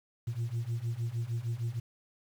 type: beating tone pair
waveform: sine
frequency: 113.3 / 119.8 Hz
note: A#2 / A#2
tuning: -49 / +48 cents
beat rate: 6.5 Hz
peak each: -33 / -32 dBFS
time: 0.27-1.8 s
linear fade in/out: 10 ms
effects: tanh soft clip ceiling -28 dBFS + 9-bit